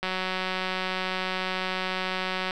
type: click train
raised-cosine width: 0.3 ms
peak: -13 dBFS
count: 462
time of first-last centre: 0.03-2.508 s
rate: 186 Hz
effects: none